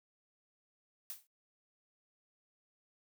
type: noise with exponential decay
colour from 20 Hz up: blue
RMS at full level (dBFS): -40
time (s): 1.1-1.27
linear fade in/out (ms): 1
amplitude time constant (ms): 36
effects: noise-tail reverb RT60 0.1 s tail -20 dB re dry